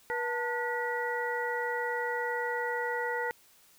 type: harmonic tone with a mistuned harmonic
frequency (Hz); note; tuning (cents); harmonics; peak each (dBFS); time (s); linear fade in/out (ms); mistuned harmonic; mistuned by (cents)
483.2; B4; -38; 1 / 2 / 3 / 4; -34 / -35 / -37 / -35; 0.1-3.31; 0; 2; -140
effects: white hiss -61 dBFS RMS until 3.78 s